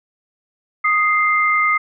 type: tone pair together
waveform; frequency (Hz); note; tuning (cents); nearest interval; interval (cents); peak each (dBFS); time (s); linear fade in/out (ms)
sine; 1244.5 / 2093; D#6 / C7; 0 / 0; major sixth; 900; -16; 0.84-1.78; 10
effects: none